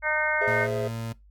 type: harmonic tone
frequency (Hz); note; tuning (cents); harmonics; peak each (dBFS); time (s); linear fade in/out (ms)
305.9; D#4; -29; 2 / 3 / 4 / 5 / 6 / 7; -30 / -31 / -36 / -27 / -31 / -28; 0.02-0.68; 50
type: chord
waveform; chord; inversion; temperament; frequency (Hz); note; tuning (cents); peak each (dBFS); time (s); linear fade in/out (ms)
triangle; Ab augmented; none; equal with one note detuned; 415.3 / 519.3 / 659.3; Ab4 / C5 / E5; 0 / -13 / 0; -28 / -30 / -29; 0.41-0.88; 5
type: tone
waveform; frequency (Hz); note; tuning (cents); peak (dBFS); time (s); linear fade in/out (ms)
30% pulse; 114.2; A#2; -35; -28; 0.47-1.13; 10
effects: noise-tail reverb RT60 0.2 s tail -21 dB re dry + added 50 Hz sine -51 dBFS peak until 1.3 s